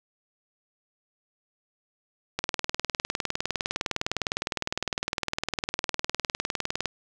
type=click train; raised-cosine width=0.2 ms; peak=-9 dBFS; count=89; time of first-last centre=2.39-6.857 s; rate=19.7 Hz; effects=none